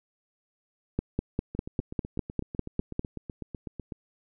two click trains, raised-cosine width 3 ms, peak -13 / -23 dBFS, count 11 / 20, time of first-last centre 0.99-2.994 / 1.55-3.922 s, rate 4.99 / 8.01 Hz, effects none

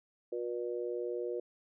harmonic tone, 120 Hz, B2, 49 cents flat, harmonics 3 / 4 / 5, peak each -37 / -37 / -44 dBFS, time 0.32-1.4 s, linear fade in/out 5 ms, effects none

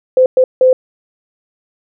sine tone bursts at uneven times, 514 Hz, C5, 31 cents flat, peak -5 dBFS, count 3, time 0.17-0.26 / 0.37-0.44 / 0.61-0.73 s, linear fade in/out 2 ms, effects none

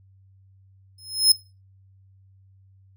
sawtooth tone with exponential growth, 5160 Hz, E8, 38 cents flat, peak -7 dBFS, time 0.98-1.32 s, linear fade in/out 5 ms, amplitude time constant 72 ms, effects noise-tail reverb RT60 0.3 s tail -21 dB re dry + added 96 Hz sine -52 dBFS peak until 2.96 s

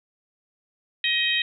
harmonic tone, 630 Hz, D#5, 21 cents sharp, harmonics 3 / 4 / 5 / 6, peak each -26 / -26 / -26 / -26 dBFS, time 1.04-1.42 s, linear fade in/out 2 ms, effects none

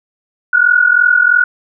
sine tone pair together, 1437 / 1480 Hz, F6 / F#6, +49 / 0 cents, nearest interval minor second, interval 51 cents, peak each -10 dBFS, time 0.53-1.44 s, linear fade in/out 5 ms, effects none

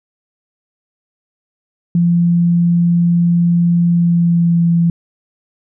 sine tone with pitch glide, 172 to 169.34 Hz, F3 to E3, -26 to +47 cents, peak -9 dBFS, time 1.95-4.9 s, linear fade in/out 2 ms, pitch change -27 cents, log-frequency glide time 3.89-4.67 s, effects none

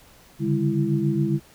sine tone cluster, 140.7 / 148 / 202.6 / 333.1 Hz, C#3 / D3 / G#3 / E4, +26 / +14 / -43 / +18 cents, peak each -25 dBFS, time 0.39-1.4 s, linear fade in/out 50 ms, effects pink hiss -52 dBFS RMS until 1.54 s

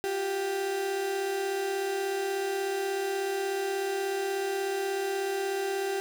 35% pulse tone pair together, 355.5 / 392 Hz, F4 / G4, +31 / 0 cents, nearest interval major second, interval 169 cents, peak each -36 / -27 dBFS, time 0.04-6 s, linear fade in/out 0 ms, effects none

